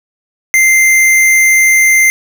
square tone, 2087 Hz, C7, 5 cents flat, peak -6 dBFS, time 0.54-2.1 s, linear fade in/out 0 ms, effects none

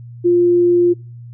sine tone, 350 Hz, F4, 4 cents sharp, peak -9 dBFS, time 0.24-0.94 s, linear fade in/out 20 ms, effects noise-tail reverb RT60 0.4 s tail -26 dB re dry + added 119 Hz sine -32 dBFS peak until 1.33 s

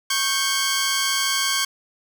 10% pulse tone pair together, 1101.1 / 1568 Hz, C#6 / G6, -12 / 0 cents, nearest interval tritone, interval 612 cents, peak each -14 dBFS, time 0.1-1.65 s, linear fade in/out 5 ms, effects none

